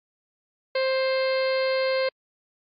harmonic tone, 526 Hz, C5, 9 cents sharp, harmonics 1 / 2 / 3 / 4 / 5 / 6 / 7 / 8 / 9, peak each -22 / -34 / -35 / -33 / -38 / -42 / -45 / -35 / -42 dBFS, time 0.75-2.09 s, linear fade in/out 5 ms, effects AAC 64 kbps

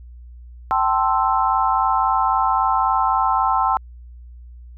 sine chord, A minor seventh, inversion third, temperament equal with one note detuned, 776.3 / 880 / 1046.5 / 1318.5 Hz, G5 / A5 / C6 / E6, -17 / 0 / 0 / 0 cents, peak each -21 / -21 / -20 / -22 dBFS, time 0.71-3.77 s, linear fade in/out 0 ms, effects added 60 Hz sine -37 dBFS peak until 4.77 s

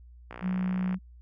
click train, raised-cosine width 0.5 ms, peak -25 dBFS, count 39, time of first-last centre 0.31-0.943 s, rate 60 Hz
sine tone, 185 Hz, F#3, in tune, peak -26 dBFS, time 0.41-0.99 s, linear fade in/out 50 ms
effects added 60 Hz sine -48 dBFS peak until 1.21 s

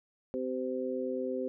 harmonic tone, 128.7 Hz, C3, 28 cents flat, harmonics 2 / 3 / 4, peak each -36 / -36 / -35 dBFS, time 0.34-1.48 s, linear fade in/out 0 ms, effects none

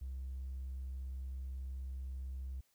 triangle tone, 65.41 Hz, C2, in tune, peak -36 dBFS, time 0.01-2.61 s, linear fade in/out 10 ms, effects tanh soft clip ceiling -37 dBFS + white hiss -75 dBFS RMS until 2.74 s

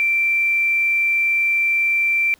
sine tone with quantisation, 2349 Hz, D7, in tune, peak -15 dBFS, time 0-2.34 s, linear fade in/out 0 ms, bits 7, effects pink hiss -55 dBFS RMS until 2.39 s

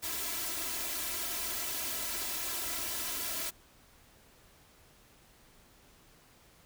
white noise with comb filter, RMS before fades -36 dBFS, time 0.02-3.51 s, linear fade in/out 20 ms, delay 3 ms, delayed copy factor +0.95, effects pink hiss -61 dBFS RMS until 6.65 s

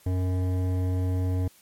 triangle tone with hard clipping, 91.8 Hz, F#2, 13 cents flat, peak -25 dBFS, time 0.06-1.48 s, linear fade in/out 5 ms, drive 17 dB, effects white hiss -57 dBFS RMS until 1.61 s + MP3 64 kbps

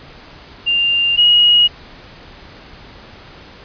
sine tone pair in turn, 2794 / 2891 Hz, F7 / F#7, 0 / -41 cents, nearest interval minor second, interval 59 cents, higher second, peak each -12 / -7 dBFS, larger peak second, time 0.66-1.17 / 1.17-1.68 s, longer neither, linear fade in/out 20 ms, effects pink hiss -39 dBFS RMS until 3.64 s + resampled to 11025 Hz

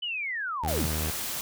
sine linear sweep, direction down, 3028 to 85.4 Hz, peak -29 dBFS, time 0.02-0.87 s, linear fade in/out 10 ms
sawtooth tone, 78.1 Hz, D#2, 7 cents sharp, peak -25 dBFS, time 0.63-1.11 s, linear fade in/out 10 ms
white noise, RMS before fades -33 dBFS, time 0.68-1.41 s, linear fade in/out 0 ms
effects none

